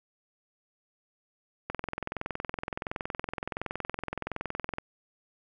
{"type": "click train", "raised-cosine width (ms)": 0.5, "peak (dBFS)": -17, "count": 67, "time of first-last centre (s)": [1.7, 4.784], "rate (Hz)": 21.4, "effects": []}